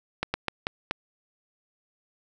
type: slowing click train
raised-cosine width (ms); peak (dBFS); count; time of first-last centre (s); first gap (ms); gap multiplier
0.3; -10; 5; 0.23-0.911; 110; 1.3
effects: none